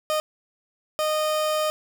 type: tone bursts at uneven times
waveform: 30% pulse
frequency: 616 Hz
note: D#5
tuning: 17 cents flat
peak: -19 dBFS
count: 2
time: 0.1-0.2 / 0.99-1.7 s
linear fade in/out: 0 ms
effects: none